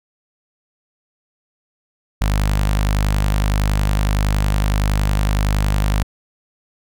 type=tone with notch filter; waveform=sawtooth; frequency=50.8 Hz; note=G#1; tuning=38 cents flat; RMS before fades=-17 dBFS; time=2.21-6.03 s; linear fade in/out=5 ms; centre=370 Hz; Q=1; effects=none